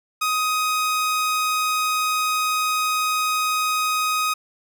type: tone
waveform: sawtooth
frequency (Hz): 1254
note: D#6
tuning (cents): +13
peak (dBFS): -16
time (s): 0.21-4.34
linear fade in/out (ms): 10
effects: none